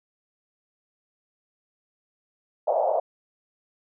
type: band-pass noise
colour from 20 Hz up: white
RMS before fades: -23 dBFS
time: 2.67-3 s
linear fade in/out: 10 ms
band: 560 to 740 Hz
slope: 48 dB/octave
effects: none